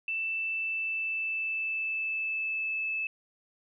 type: tone with pitch glide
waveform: sine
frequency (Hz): 2656 to 2616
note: E7 to E7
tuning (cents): +12 to -14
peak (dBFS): -29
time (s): 0.08-3.07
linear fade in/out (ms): 2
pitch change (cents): -26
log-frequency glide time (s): 0.23-2.82
effects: none